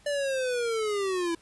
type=linear sweep; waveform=square; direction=down; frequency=587.3 to 329.6 Hz; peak=-27 dBFS; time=0.06-1.35 s; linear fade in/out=5 ms; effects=pink hiss -59 dBFS RMS until 1.41 s + resampled to 24000 Hz